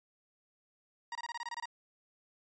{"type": "tone bursts", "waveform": "30% pulse", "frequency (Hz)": 945, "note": "A#5", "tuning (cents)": 23, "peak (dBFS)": -35, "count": 10, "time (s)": [1.12, 1.656], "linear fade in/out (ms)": 2, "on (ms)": 32, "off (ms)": 24, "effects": ["resampled to 16000 Hz"]}